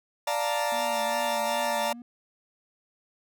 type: chord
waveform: 40% pulse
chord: Bb major seventh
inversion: first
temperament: equal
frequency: 587.3 / 698.5 / 880 / 932.3 Hz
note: D5 / F5 / A5 / Bb5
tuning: 0 / 0 / 0 / 0 cents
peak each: -29 / -32 / -31 / -30 dBFS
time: 0.27-1.93 s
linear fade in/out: 5 ms
type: tone with vibrato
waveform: triangle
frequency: 233.1 Hz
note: A#3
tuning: in tune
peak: -38 dBFS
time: 0.72-2.02 s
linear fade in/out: 2 ms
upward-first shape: triangle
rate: 2.5 Hz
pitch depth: 75 cents each way
effects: none

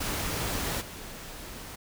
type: noise with level steps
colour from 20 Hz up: pink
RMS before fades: -31 / -42 dBFS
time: 0-1.76 s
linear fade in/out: 10 ms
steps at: 0.8 s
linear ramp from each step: 20 ms
effects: none

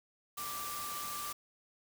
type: tone in noise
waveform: sine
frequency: 1174.7 Hz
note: D6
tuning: in tune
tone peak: -41 dBFS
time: 0.37-1.33 s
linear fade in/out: 10 ms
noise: white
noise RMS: -42 dBFS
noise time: 0.37-1.33 s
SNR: -2 dB
effects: none

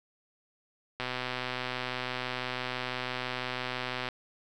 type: click train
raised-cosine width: 0.3 ms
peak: -17 dBFS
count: 390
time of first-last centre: 1-4.087 s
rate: 126 Hz
effects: none

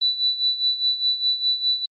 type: tone with tremolo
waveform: sine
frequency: 3967 Hz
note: B7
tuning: 7 cents sharp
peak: -16 dBFS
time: 0.01-1.86 s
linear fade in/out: 10 ms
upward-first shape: sine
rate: 4.9 Hz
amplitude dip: 75%
effects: Opus 32 kbps

